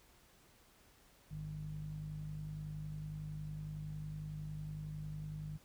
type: tone with low-pass filter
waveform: sawtooth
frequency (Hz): 50.9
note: G#1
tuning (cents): -34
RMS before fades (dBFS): -44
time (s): 1.3-5.58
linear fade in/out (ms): 20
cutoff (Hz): 150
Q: 9.2
effects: pink hiss -66 dBFS RMS until 5.64 s

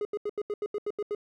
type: tone bursts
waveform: triangle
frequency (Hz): 415.3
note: G#4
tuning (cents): 0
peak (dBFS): -26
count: 10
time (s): 0.01-1.149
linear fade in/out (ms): 2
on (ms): 41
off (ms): 81
effects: none

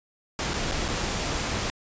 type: noise with dropouts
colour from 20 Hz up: pink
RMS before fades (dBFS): -28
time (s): 0.39-1.7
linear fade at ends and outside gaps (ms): 0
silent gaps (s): 0.535-0.54 / 0.713-0.72 / 0.881-0.886
effects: resampled to 16000 Hz

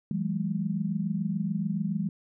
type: tone cluster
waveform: sine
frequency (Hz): 164.1 / 191.1 / 211.1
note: E3 / G3 / G#3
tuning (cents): -8 / -44 / +29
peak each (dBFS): -31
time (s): 0.11-2.09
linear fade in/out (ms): 2
effects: none

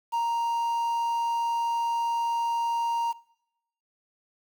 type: tone with quantisation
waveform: triangle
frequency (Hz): 932.3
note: A#5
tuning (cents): 0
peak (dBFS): -22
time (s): 0.12-3.13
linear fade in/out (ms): 20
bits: 8
effects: noise-tail reverb RT60 0.8 s tail -21 dB re dry

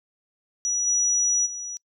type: tone with level steps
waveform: sine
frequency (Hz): 5850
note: F#8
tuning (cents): -21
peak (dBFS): -22 / -19 / -31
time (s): 0.65-1.77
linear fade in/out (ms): 0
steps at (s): 0.86 / 1.45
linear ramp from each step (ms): 20
effects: noise-tail reverb RT60 0.1 s tail -26 dB re dry

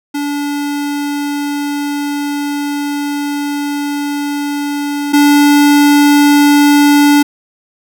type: tone pair in turn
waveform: square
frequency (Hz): 288.4 / 289.8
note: D4 / D4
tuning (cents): -31 / -23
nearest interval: unison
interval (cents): 8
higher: second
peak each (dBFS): -16 / -6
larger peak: second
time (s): 0.14-5.13 / 5.13-7.23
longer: first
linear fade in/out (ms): 10
effects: none

